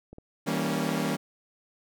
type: clicks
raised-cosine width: 2 ms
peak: -31 dBFS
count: 2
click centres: 0.13 / 0.184 s
type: chord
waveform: sawtooth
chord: E diminished seventh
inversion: none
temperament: equal with one note detuned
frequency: 161.24 / 196 / 233.1 / 277.2 Hz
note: E3 / G3 / Bb3 / Db4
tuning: -38 / 0 / 0 / 0 cents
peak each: -28 dBFS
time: 0.46-1.17 s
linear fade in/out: 20 ms
effects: none